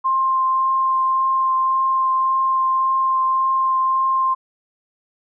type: tone with vibrato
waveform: sine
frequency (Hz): 1054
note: C6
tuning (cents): +12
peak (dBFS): -15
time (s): 0.04-4.35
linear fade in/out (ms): 20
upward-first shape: triangle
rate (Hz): 1.8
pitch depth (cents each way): 9
effects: none